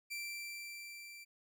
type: tone with level ramp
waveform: sawtooth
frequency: 2348 Hz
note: D7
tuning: 1 cent flat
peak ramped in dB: -36 to -47 dBFS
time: 0.1-1.25 s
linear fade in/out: 20 ms
effects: none